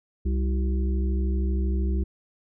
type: harmonic tone with a mistuned harmonic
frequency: 65.41 Hz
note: C2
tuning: in tune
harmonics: 1 / 3 / 5 / 6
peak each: -22 / -32 / -36 / -38 dBFS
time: 0.25-2.04 s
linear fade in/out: 10 ms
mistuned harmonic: 6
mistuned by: -56 cents
effects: none